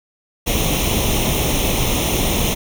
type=noise with comb filter; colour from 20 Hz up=pink; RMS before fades=-18 dBFS; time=0.46-2.55 s; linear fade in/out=20 ms; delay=0.32 ms; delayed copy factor=+0.75; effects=none